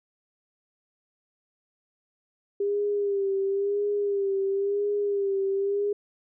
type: tone with vibrato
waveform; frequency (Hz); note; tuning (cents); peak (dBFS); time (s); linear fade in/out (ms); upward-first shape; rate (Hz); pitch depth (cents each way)
sine; 400; G4; +35; -23; 2.6-5.93; 5; sine; 0.97; 47
effects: none